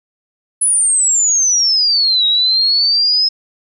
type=exponential two-way sweep; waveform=sine; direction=down then up; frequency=10190 to 3800 to 5160 Hz; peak=-10 dBFS; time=0.61-3.29 s; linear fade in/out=10 ms; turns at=2.26 s; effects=none